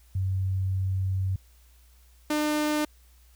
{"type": "tone pair in turn", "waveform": ["sine", "sawtooth"], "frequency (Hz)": [94.9, 301.3], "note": ["F#2", "D4"], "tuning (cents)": [44, 44], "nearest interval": "octave + minor sixth", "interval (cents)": 2000, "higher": "second", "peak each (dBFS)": [-24, -20], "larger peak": "second", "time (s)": [[0.15, 1.36], [2.3, 2.85]], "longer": "first", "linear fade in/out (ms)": 5, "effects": ["added 60 Hz sine -54 dBFS peak until 3.35 s", "white hiss -63 dBFS RMS until 3.35 s"]}